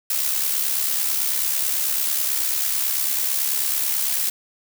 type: noise with amplitude modulation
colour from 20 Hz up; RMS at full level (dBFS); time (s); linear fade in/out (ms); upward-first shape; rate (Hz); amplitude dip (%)
blue; -20; 0.1-4.3; 5; sine; 69.1; 50
effects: none